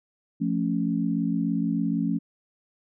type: chord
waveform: sine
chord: F augmented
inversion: none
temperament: equal with one note detuned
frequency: 173.41 / 220 / 277.2 Hz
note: F3 / A3 / C#4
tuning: -12 / 0 / 0 cents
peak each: -27 dBFS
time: 0.4-2.19 s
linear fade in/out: 20 ms
effects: none